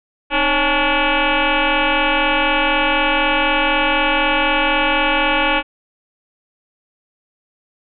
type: tone with frequency modulation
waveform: sine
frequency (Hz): 880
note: A5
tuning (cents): 0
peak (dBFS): -13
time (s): 0.3-5.63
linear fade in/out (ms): 50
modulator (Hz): 286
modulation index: 7.2
effects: none